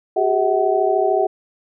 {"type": "tone cluster", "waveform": "sine", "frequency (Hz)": [376.3, 409.8, 647, 752], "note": ["F#4", "G#4", "E5", "F#5"], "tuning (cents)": [29, -23, -32, 28], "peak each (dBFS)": -20, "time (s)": [0.16, 1.27], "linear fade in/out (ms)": 10, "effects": []}